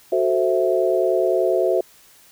sine chord, F# half-diminished seventh, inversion none, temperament equal, 370 / 440 / 523.3 / 659.3 Hz, F#4 / A4 / C5 / E5, 0 / 0 / 0 / 0 cents, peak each -20 / -24 / -22 / -21 dBFS, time 0.12-1.81 s, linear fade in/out 5 ms, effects white hiss -51 dBFS RMS until 2.31 s

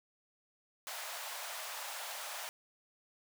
pink high-pass noise, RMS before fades -43 dBFS, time 0.87-2.49 s, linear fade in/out 0 ms, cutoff 590 Hz, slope 48 dB/octave, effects none

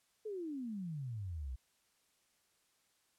sine exponential sweep, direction down, 445.2 to 59.8 Hz, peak -39 dBFS, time 0.25-1.56 s, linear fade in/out 10 ms, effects white hiss -75 dBFS RMS until 3.18 s + low-pass 11000 Hz 12 dB/octave

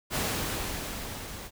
pink noise with level ramp, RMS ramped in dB -28 to -42 dBFS, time 0.1-1.51 s, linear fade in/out 50 ms, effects none

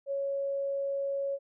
sine tone, 554.4 Hz, C#5, in tune, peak -29 dBFS, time 0.06-1.39 s, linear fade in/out 50 ms, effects none

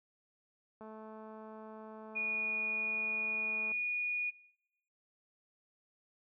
click train, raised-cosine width 1 ms, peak -37 dBFS, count 635, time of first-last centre 0.81-3.718 s, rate 218 Hz
sine tone, 2453 Hz, D#7, 25 cents flat, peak -32 dBFS, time 2.15-4.31 s, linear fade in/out 20 ms
effects noise-tail reverb RT60 0.9 s tail -22 dB re dry + high-pass 80 Hz 12 dB/octave

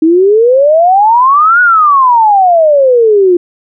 sine exponential two-way sweep, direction up then down, 311.1 to 1477 to 344.7 Hz, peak -3 dBFS, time 0.02-3.37 s, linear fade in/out 5 ms, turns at 1.61 s, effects none

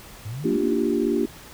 sine exponential sweep, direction up, 99 to 360 Hz, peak -29 dBFS, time 0.25-0.78 s, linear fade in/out 10 ms
sine chord, G minor seventh, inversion first, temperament equal, 233.1 / 293.7 / 349.2 / 392 Hz, Bb3 / D4 / F4 / G4, 0 / 0 / 0 / 0 cents, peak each -25 dBFS, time 0.44-1.26 s, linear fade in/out 10 ms
effects pink hiss -44 dBFS RMS until 1.53 s

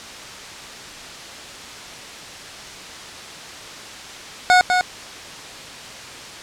25% pulse tone with echo, 730 Hz, F#5, 24 cents flat, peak -6 dBFS, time 4.5-4.61 s, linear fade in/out 0 ms, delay 200 ms, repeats 1, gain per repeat -5 dB, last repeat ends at 4.81 s, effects white hiss -35 dBFS RMS until 6.42 s + low-pass 6000 Hz 12 dB/octave

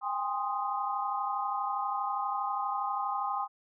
sine chord, Ab major seventh, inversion third, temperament equal with one note detuned, 798.2 / 830.6 / 1046.5 / 1244.5 Hz, G5 / Ab5 / C6 / Eb6, +31 / 0 / 0 / 0 cents, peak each -34 / -39 / -34 / -35 dBFS, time 0.01-3.48 s, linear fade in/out 50 ms, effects none

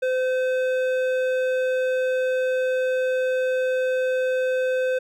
triangle tone with hard clipping, 513 Hz, C5, 34 cents flat, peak -22 dBFS, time 0.02-4.99 s, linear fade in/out 10 ms, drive 14 dB, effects none

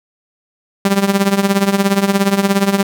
sawtooth tone with tremolo, 197.5 Hz, G3, 13 cents sharp, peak -4 dBFS, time 0.85-2.83 s, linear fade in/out 2 ms, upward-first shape triangle, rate 17 Hz, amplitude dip 85%, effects none

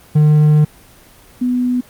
triangle / sine tone pair in turn, 151.3 / 248.3 Hz, D#3 / B3, -48 / +9 cents, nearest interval major sixth, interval 857 cents, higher second, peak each -5 / -13 dBFS, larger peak first, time 0.15-0.65 / 1.41-1.81 s, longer first, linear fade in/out 10 ms, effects pink hiss -44 dBFS RMS until 1.89 s + Opus 24 kbps

